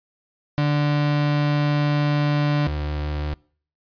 35% pulse tone pair in turn, 146.83 / 74.53 Hz, D3 / D2, 0 / +26 cents, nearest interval octave, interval 1174 cents, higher first, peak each -16 / -22 dBFS, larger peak first, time 0.58-2.67 / 2.67-3.34 s, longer first, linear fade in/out 0 ms, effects noise-tail reverb RT60 0.5 s tail -25 dB re dry + resampled to 11025 Hz

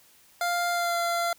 25% pulse tone with pitch glide, 698.5 to 687.3 Hz, F5 to F5, 0 to -28 cents, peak -21 dBFS, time 0.41-1.33 s, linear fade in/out 2 ms, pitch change -28 cents, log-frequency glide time 0.71-0.97 s, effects white hiss -58 dBFS RMS until 1.38 s

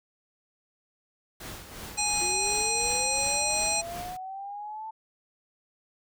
pink noise with tremolo, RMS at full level -39 dBFS, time 1.4-4.17 s, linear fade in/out 5 ms, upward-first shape triangle, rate 2.8 Hz, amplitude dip 65%
harmonic tone, 830.6 Hz, G#5, in tune, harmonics 1 / 3 / 5 / 7 / 9 / 10, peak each -32 / -32 / -32 / -32 / -32 / -32 dBFS, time 1.97-3.82 s, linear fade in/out 20 ms
sine linear sweep, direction up, 349.2 to 889 Hz, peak -35 dBFS, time 2.21-4.91 s, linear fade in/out 10 ms
effects none

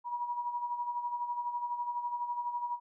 sine tone with tremolo, 963 Hz, B5, 44 cents flat, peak -30 dBFS, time 0.04-2.8 s, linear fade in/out 50 ms, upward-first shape sine, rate 12 Hz, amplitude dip 60%, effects none

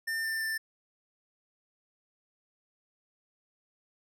square tone with pitch steps, 1800 / 1788.6 / 1777.3 Hz, A6 / A6 / A6, +39 / +28 / +17 cents, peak -31 dBFS, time 0.07-0.58 s, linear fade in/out 10 ms, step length 170 ms, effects none

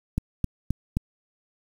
click train, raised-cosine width 5 ms, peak -11 dBFS, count 4, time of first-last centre 0.18-0.969 s, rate 3.8 Hz, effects 7-bit

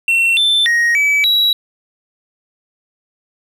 triangle tone with pitch steps, 2714 / 3540 / 1877 / 2293 / 3889 Hz, E7 / A7 / A#6 / D7 / B7, +50 / +10 / +11 / -42 / -27 cents, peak -9 dBFS, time 0.08-1.53 s, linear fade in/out 2 ms, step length 290 ms, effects none

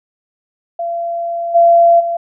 sine tone with level steps, 682 Hz, F5, 41 cents flat, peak -17 / -5 / -15 dBFS, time 0.79-2.17 s, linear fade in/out 5 ms, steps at 1.54 / 1.99 s, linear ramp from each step 20 ms, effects none

